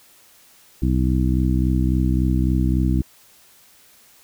harmonic tone, 63.6 Hz, C2, 48 cents flat, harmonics 1 / 2 / 3 / 4 / 5, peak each -19 / -22 / -24 / -25 / -26 dBFS, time 0.82-3.02 s, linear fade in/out 5 ms, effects white hiss -52 dBFS RMS until 4.23 s

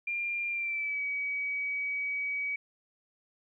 sine tone with pitch glide, 2393 to 2270 Hz, D7 to C#7, +32 to +41 cents, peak -30 dBFS, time 0.07-2.56 s, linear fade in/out 5 ms, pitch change -91 cents, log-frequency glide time 0.49-1.03 s, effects 12-bit

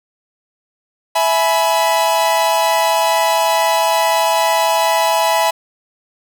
45% pulse chord, E major, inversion none, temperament equal with one note detuned, 659.3 / 843.7 / 987.8 Hz, E5 / G#5 / B5, 0 / +27 / 0 cents, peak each -17 dBFS, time 1.15-5.51 s, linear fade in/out 10 ms, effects none

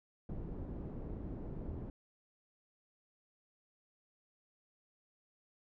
pink low-pass noise, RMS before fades -43 dBFS, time 0.29-1.9 s, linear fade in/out 2 ms, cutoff 380 Hz, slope 12 dB/octave, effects none

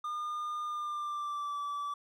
triangle tone with pitch glide, 1212 to 1155.9 Hz, D#6 to D6, -46 to -28 cents, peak -32 dBFS, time 0.04-1.94 s, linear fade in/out 5 ms, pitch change -82 cents, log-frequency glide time 0.65-1.59 s, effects none

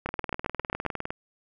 two click trains, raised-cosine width 0.5 ms, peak -16 / -14 dBFS, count 21 / 7, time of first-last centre 0.09-1.105 / 0.06-0.863 s, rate 19.7 / 7.47 Hz, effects none

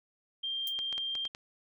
sine tone, 3182 Hz, G7, 25 cents sharp, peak -32 dBFS, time 0.43-1.28 s, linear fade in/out 10 ms
violet noise with exponential decay, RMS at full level -36 dBFS, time 0.67-0.75 s, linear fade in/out 2 ms, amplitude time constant 16 ms
clicks, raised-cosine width 0.2 ms, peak -25 dBFS, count 6, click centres 0.79 / 0.927 / 0.98 / 1.153 / 1.253 / 1.349 s
effects none

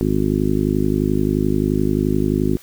harmonic tone, 51.5 Hz, G#1, 14 cents flat, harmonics 1 / 2 / 3 / 4 / 5 / 6 / 7 / 8, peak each -25 / -26 / -23 / -24 / -21 / -25 / -22 / -31 dBFS, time 0.01-2.57 s, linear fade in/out 0 ms, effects white hiss -46 dBFS RMS until 2.62 s

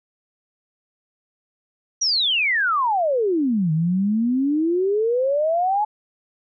sine exponential two-way sweep, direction down then up, 5920 to 153.6 to 861 Hz, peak -17 dBFS, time 2.01-5.85 s, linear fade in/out 10 ms, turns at 3.72 s, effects none

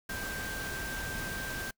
sine tone in noise, 1573 Hz, G6, 6 cents sharp, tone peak -38 dBFS, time 0.09-1.71 s, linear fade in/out 5 ms, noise pink, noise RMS -39 dBFS, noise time 0.09-1.71 s, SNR -2 dB, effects noise-tail reverb RT60 0.1 s tail -24 dB re dry

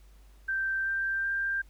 sine tone with pitch steps, 1565 / 1575.9 / 1586.8 Hz, G6 / G6 / G6, -3 / +9 / +21 cents, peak -27 dBFS, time 0.48-1.62 s, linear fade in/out 10 ms, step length 380 ms, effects added 50 Hz sine -52 dBFS peak until 1.69 s + pink hiss -65 dBFS RMS until 1.69 s

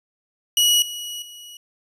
sawtooth tone with level steps, 2916 Hz, F#7, 26 cents flat, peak -11 / -26 / -35 dBFS, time 0.57-1.57 s, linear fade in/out 2 ms, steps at 0.82 / 1.22 s, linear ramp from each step 2 ms, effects resampled to 32000 Hz

